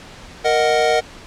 square chord, D# minor, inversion second, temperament equal, 466.2 / 622.3 / 740 Hz, A#4 / D#5 / F#5, 0 / 0 / 0 cents, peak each -19 dBFS, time 0.44-1.01 s, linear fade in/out 20 ms, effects pink hiss -39 dBFS RMS until 1.26 s + low-pass 6000 Hz 12 dB/octave

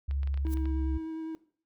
sine tone with pitch glide, 69.2 to 68.37 Hz, C#2 to C#2, -2 to -23 cents, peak -28 dBFS, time 0.08-0.98 s, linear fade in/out 10 ms, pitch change -21 cents, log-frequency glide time 0.68-0.87 s
clicks, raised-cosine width 0.3 ms, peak -32 dBFS, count 8, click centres 0.111 / 0.232 / 0.274 / 0.342 / 0.375 / 0.468 / 0.572 / 0.656 s
triangle tone with vibrato, 320.7 Hz, E4, 48 cents flat, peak -32 dBFS, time 0.45-1.35 s, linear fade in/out 0 ms, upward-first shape sine, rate 9.8 Hz, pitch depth 11 cents each way
blue noise with exponential growth, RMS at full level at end -41 dBFS, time 0.45-0.54 s, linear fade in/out 0 ms, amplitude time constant 19 ms
effects noise-tail reverb RT60 0.5 s tail -18 dB re dry

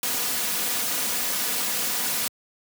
white noise with comb filter, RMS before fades -26 dBFS, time 0.03-2.28 s, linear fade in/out 2 ms, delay 4.1 ms, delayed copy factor +0.5, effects high-pass 100 Hz 12 dB/octave

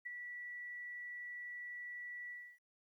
sine tone with ADSR envelope, 1952 Hz, B6, 21 cents flat, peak -39 dBFS, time 0.05-2.59 s, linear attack 16 ms, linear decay 14 ms, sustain -5 dB, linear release 290 ms, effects 13-bit

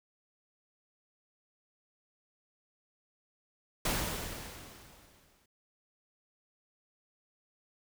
pink noise with exponential decay, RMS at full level -30 dBFS, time 3.85-5.46 s, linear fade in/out 5 ms, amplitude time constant 350 ms, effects none

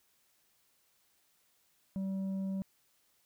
sine tone with tanh clipping, 192.4 Hz, G3, 32 cents flat, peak -34 dBFS, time 1.96-2.62 s, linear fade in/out 0 ms, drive 5 dB, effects white hiss -72 dBFS RMS until 3.25 s

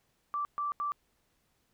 sine tone bursts at uneven times, 1168 Hz, D6, 10 cents flat, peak -30 dBFS, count 3, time 0.34-0.45 / 0.58-0.72 / 0.8-0.92 s, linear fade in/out 0 ms, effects pink hiss -74 dBFS RMS until 1.73 s

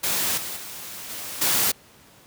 white noise with level steps, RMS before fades -24 / -32 / -37 / -34 / -21 dBFS, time 0.03-1.72 s, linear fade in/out 10 ms, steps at 0.37 / 0.56 / 1.09 / 1.41 s, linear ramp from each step 10 ms, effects pink hiss -52 dBFS RMS until 2.26 s + high-pass 80 Hz 12 dB/octave

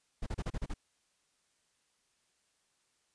brown noise bursts, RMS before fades -35 dBFS, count 7, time 0.22-0.74 s, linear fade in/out 10 ms, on 46 ms, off 33 ms, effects white hiss -75 dBFS RMS until 3.14 s + resampled to 22050 Hz

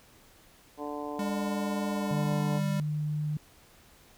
harmonic tone, 146.83 Hz, D3, in tune, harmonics 2 / 3 / 4 / 5 / 6 / 7, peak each -38 / -40 / -41 / -42 / -43 / -43 dBFS, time 0.77-2.61 s, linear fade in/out 50 ms
square tone with pitch glide, 202.4 to 197.09 Hz, G#3 to G3, -44 to +10 cents, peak -31 dBFS, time 1.19-2.8 s, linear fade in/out 2 ms, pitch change -46 cents, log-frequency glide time 1.93-2.36 s
sine tone, 150.7 Hz, D3, 45 cents sharp, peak -28 dBFS, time 2.11-3.37 s, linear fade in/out 2 ms
effects pink hiss -58 dBFS RMS until 4.17 s

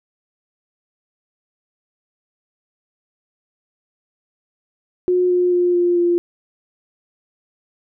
sine tone with pitch steps, 361.4 / 357.9 / 354.4 / 350.9 / 347.5 Hz, F#4 / F4 / F4 / F4 / F4, -41 / +42 / +25 / +8 / -9 cents, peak -13 dBFS, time 5.08-6.18 s, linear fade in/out 0 ms, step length 220 ms, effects none

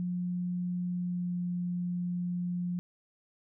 sine tone with pitch glide, 178.2 to 176.97 Hz, F3 to F3, +35 to +23 cents, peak -30 dBFS, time 0-2.79 s, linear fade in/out 0 ms, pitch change -12 cents, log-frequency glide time 0.9-1.38 s, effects none

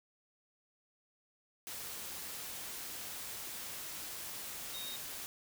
sine tone in noise, 3729 Hz, A#7, in tune, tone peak -43 dBFS, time 4.74-4.96 s, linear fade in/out 0 ms, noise white, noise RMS -44 dBFS, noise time 1.67-5.26 s, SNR -2 dB, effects none

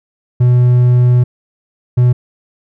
triangle tone pair in turn, 123.47 / 123.47 Hz, B2 / B2, 0 / 0 cents, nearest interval unison, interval 0 cents, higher neither, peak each -4 dBFS, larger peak neither, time 0.4-1.24 / 1.97-2.13 s, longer first, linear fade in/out 10 ms, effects none

